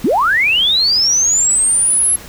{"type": "linear sweep", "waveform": "sine", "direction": "up", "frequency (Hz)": [174.61, 11175], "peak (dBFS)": -10, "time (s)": [0.04, 2.16], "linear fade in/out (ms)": 5, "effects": ["pink hiss -35 dBFS RMS until 2.28 s"]}